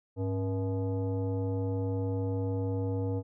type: tone with frequency modulation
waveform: sine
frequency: 101.3 Hz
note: G#2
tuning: 43 cents flat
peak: -28 dBFS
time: 0.16-3.23 s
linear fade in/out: 50 ms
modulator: 376 Hz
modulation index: 0.95
effects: none